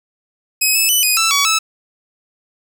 10% pulse tone with pitch steps, 2542 / 2603 / 2987 / 2490 / 1327 / 1131 / 1306 Hz, D#7 / E7 / F#7 / D#7 / E6 / C#6 / E6, +36 / -22 / +16 / +1 / +11 / +34 / -17 cents, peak -4 dBFS, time 0.61-1.59 s, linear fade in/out 10 ms, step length 140 ms, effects none

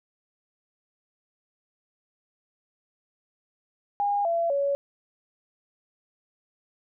sine tone with pitch steps, 813 / 675.8 / 561.7 Hz, G#5 / E5 / C#5, -37 / +43 / +23 cents, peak -22 dBFS, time 4-4.75 s, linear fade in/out 0 ms, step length 250 ms, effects none

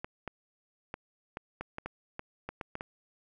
clicks, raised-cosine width 0.5 ms, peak -22 dBFS, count 12, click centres 0.045 / 0.277 / 0.941 / 1.371 / 1.61 / 1.784 / 1.86 / 2.194 / 2.49 / 2.612 / 2.754 / 2.809 s, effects none

